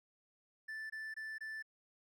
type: tone bursts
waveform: triangle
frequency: 1760 Hz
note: A6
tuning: in tune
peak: -40 dBFS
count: 4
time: 0.68-1.626 s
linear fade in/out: 10 ms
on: 220 ms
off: 22 ms
effects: none